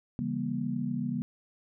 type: chord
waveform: sine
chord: C# diminished seventh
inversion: none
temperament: just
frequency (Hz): 138.59 / 166.31 / 199.57 / 239.5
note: C#3 / E3 / G3 / Bb3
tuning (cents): 0 / +16 / +31 / +47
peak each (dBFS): -36 / -38 / -35 / -32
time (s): 0.19-1.22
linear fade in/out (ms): 0
effects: none